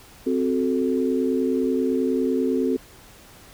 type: chord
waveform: sine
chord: F# diminished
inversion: second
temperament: equal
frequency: 261.6 / 370 / 440 Hz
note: C4 / F#4 / A4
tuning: 0 / 0 / 0 cents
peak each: -22 / -25 / -25 dBFS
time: 0.26-2.77 s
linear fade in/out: 10 ms
effects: pink hiss -48 dBFS RMS until 3.53 s